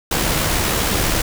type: noise with amplitude modulation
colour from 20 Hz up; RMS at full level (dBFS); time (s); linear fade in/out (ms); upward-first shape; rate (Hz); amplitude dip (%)
pink; -17; 0.11-1.22; 5; sine; 72.3; 35
effects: none

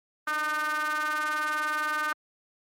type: ring-modulated tone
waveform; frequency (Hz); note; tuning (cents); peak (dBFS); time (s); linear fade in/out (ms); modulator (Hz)
square; 153.3; D#3; -25; -24; 0.27-2.13; 5; 1370
effects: high-pass 100 Hz 12 dB/octave + MP3 64 kbps

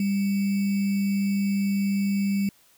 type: tone with sample-and-hold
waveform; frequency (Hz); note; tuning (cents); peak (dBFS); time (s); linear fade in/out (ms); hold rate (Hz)
sine; 198.6; G3; +23; -21; 0-2.49; 2; 2450
effects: white hiss -59 dBFS RMS until 2.77 s

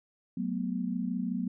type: tone cluster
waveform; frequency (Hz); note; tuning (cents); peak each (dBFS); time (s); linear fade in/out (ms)
sine; 186.5 / 220.2 / 245.5; F#3 / A3 / B3; +14 / +2 / -10; -33 / -36 / -33; 0.37-1.48; 5
effects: none

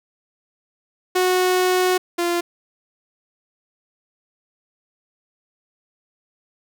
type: tone pair in turn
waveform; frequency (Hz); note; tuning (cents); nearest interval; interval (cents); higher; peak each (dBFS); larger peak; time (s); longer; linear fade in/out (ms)
sawtooth; 366.8 / 346.2; F#4 / F4; -15 / -15; minor second; 100; first; -12 / -15; first; 1.15-1.98 / 2.18-2.41; first; 10
effects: none

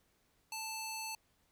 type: tone with band-pass filter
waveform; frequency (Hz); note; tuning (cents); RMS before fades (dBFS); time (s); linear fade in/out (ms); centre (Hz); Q
square; 880; A5; 0; -42; 0.52-1.15; 2; 7000; 0.53
effects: pink hiss -74 dBFS RMS until 1.51 s

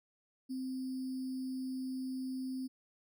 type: tone with sample-and-hold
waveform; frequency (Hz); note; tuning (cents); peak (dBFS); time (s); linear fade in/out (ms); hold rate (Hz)
sine; 259.8; C4; -12; -36; 0.49-2.68; 20; 4900
effects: none

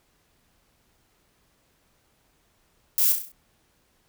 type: noise with echo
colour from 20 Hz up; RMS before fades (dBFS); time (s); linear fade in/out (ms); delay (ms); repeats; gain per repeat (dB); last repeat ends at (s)
violet; -21; 2.98-3.12; 0; 33; 6; -5; 3.318
effects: pink hiss -66 dBFS RMS until 4.08 s

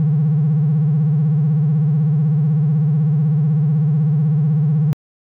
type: tone with vibrato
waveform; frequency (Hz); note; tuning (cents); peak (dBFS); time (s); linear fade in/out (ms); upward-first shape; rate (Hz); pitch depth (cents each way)
triangle; 150.9; D3; +47; -9; 0-4.93; 0; sine; 16; 140
effects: tanh soft clip ceiling -9 dBFS

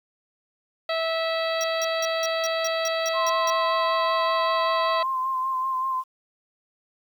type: harmonic tone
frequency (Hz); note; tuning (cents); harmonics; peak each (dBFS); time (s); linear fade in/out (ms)
653; E5; -17; 1 / 2 / 3 / 4 / 5 / 6 / 7; -25 / -31 / -33 / -36 / -37 / -34 / -38; 0.89-5.03; 5
type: tone bursts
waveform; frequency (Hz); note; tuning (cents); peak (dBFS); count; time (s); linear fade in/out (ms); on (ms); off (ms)
45% pulse; 5720; F8; +41; -28; 10; 1.61-3.5; 0; 27; 180
type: tone with vibrato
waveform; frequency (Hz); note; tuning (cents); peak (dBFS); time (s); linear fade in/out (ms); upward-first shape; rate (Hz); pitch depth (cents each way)
sine; 1046; C6; -1; -23; 3.13-6.04; 50; sine; 5.2; 30
effects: 9-bit

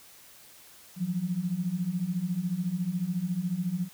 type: beating tone pair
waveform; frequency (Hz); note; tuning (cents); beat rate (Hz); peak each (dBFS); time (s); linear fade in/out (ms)
sine; 169.3 / 183.3; E3 / F#3; +46 / -16; 14; -32 / -29; 0.96-3.89; 50
effects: white hiss -53 dBFS RMS until 3.93 s

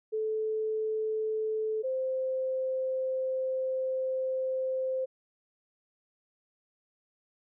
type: tone pair in turn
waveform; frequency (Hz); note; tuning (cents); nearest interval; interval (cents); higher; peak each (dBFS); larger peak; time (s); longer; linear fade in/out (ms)
sine; 435.8 / 521.3; A4 / C5; -17 / -6; minor third; 311; second; -28 / -28; neither; 0.12-1.83 / 1.83-5.06; second; 20
effects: none

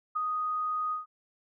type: tone with ADSR envelope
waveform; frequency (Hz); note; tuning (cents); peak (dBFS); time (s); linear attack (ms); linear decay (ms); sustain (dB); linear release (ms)
sine; 1244.5; D#6; 0; -25; 0.15-1.06; 17; 7; -3; 140
effects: none

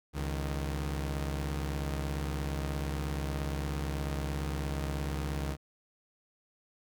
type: tone pair together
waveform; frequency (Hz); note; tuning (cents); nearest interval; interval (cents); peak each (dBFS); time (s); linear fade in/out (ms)
sawtooth; 68.9 / 154.68; C#2 / D#3; -10 / -10; octave + major second; 1400; -29 / -34; 0.13-5.57; 50
effects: none

